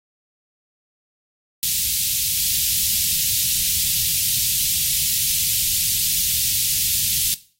white band-stop noise, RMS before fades -20 dBFS, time 1.63-7.34 s, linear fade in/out 0 ms, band 160 to 2900 Hz, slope 24 dB/octave, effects noise-tail reverb RT60 0.4 s tail -17 dB re dry + AAC 48 kbps

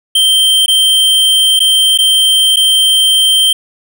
square tone with dropouts, 3136 Hz, G7, in tune, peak -7 dBFS, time 0.15-3.53 s, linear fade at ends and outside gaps 5 ms, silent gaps 0.661-0.68 / 1.593-1.602 / 1.976-1.986 / 2.561-2.568 s, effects none

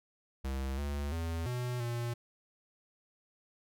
square tone with pitch steps, 66.8 / 71.7 / 82.7 / 123.6 / 118.9 Hz, C2 / D2 / E2 / B2 / A#2, +36 / -41 / +6 / +2 / +35 cents, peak -34 dBFS, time 0.44-2.14 s, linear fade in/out 10 ms, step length 340 ms, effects none

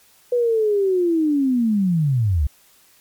sine linear sweep, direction down, 494.5 to 64.2 Hz, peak -15 dBFS, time 0.32-2.47 s, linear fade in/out 5 ms, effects white hiss -54 dBFS RMS until 3 s + MP3 96 kbps

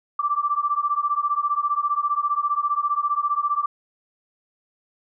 sine beating tone pair, 1163 / 1178 Hz, D6 / D6, -17 / +5 cents, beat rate 15 Hz, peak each -23 dBFS, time 0.19-3.66 s, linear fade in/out 5 ms, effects none

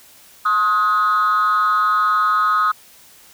sine tone with frequency modulation, 1261 Hz, D#6, 23 cents sharp, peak -12 dBFS, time 0.45-2.72 s, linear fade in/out 10 ms, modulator 196 Hz, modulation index 0.65, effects tanh soft clip ceiling -11 dBFS + white hiss -47 dBFS RMS until 3.33 s

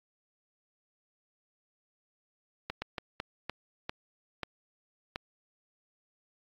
slowing click train, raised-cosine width 0.3 ms, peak -18 dBFS, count 8, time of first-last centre 2.7-5.159 s, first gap 120 ms, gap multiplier 1.35, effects AAC 48 kbps

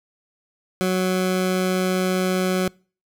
20% pulse tone, 185 Hz, F#3, in tune, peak -14 dBFS, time 0.81-2.68 s, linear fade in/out 0 ms, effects noise-tail reverb RT60 0.4 s tail -26 dB re dry

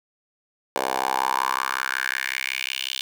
10% pulse tone with high-pass filter sweep, 65.41 Hz, C2, in tune, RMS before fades -26 dBFS, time 0.76-3.01 s, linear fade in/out 0 ms, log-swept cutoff 610 to 3300 Hz, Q 4.1, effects none

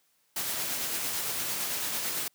white noise with tremolo, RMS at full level -31 dBFS, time 0.36-2.28 s, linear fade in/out 5 ms, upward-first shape sine, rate 8.9 Hz, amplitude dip 25%, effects white hiss -70 dBFS RMS until 2.34 s + high-pass 100 Hz 12 dB/octave

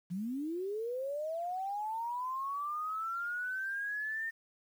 sine linear sweep, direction up, 167.3 to 1824 Hz, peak -34 dBFS, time 0.1-4.31 s, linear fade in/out 20 ms, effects 10-bit

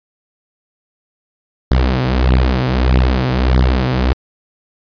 sawtooth beating tone pair, 62.9 / 64.5 Hz, B1 / C2, +32 / -24 cents, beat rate 1.6 Hz, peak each -10 dBFS, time 1.71-4.13 s, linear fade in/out 0 ms, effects resampled to 11025 Hz

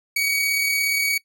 sawtooth tone with amplitude modulation, 2255 Hz, C#7, 29 cents sharp, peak -15 dBFS, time 0.16-1.18 s, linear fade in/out 5 ms, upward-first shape sine, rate 37.1 Hz, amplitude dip 30%, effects noise-tail reverb RT60 0.1 s tail -20 dB re dry

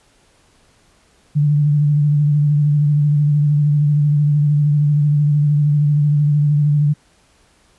sine tone with vibrato, 147.2 Hz, D3, 4 cents sharp, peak -11 dBFS, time 1.35-6.94 s, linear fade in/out 20 ms, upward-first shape sine, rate 13 Hz, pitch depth 32 cents each way, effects pink hiss -55 dBFS RMS until 7.78 s + resampled to 24000 Hz

